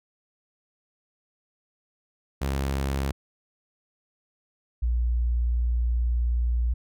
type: tone pair in turn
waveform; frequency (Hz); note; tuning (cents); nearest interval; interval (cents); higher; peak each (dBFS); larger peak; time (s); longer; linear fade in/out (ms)
sawtooth / sine; 68.2 / 59.43; C#2 / A#1; -28 / +34; major second; 238; first; -21; neither; 2.41-3.12 / 4.82-6.74; second; 10
effects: none